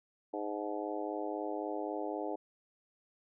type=harmonic tone with a mistuned harmonic; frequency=103.83 Hz; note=G#2; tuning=in tune; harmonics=3 / 4 / 5 / 6 / 7 / 8; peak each=-40 / -41 / -42 / -43 / -43 / -44 dBFS; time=0.33-2.36 s; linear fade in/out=10 ms; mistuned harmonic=8; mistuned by=+59 cents; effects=none